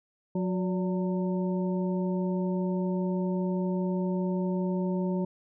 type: harmonic tone with a mistuned harmonic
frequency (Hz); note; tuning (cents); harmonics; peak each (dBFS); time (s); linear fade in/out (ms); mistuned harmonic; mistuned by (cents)
182.5; F#3; -24; 1 / 2 / 3 / 5; -27 / -33 / -37 / -41; 0.35-5.25; 5; 3; +74
effects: none